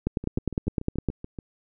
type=two click trains; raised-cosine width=3 ms; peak=-11 / -22 dBFS; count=11 / 9; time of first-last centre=0.07-1.087 / 0.24-1.388 s; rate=9.83 / 6.97 Hz; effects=none